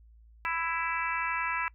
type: harmonic tone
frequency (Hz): 331.2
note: E4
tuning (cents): +8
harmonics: 3 / 4 / 5 / 6 / 7 / 8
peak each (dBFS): -34 / -35 / -36 / -37 / -37 / -38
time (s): 0.45-1.68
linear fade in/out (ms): 0
effects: noise-tail reverb RT60 0.1 s tail -24 dB re dry + added 56 Hz sine -53 dBFS peak until 1.74 s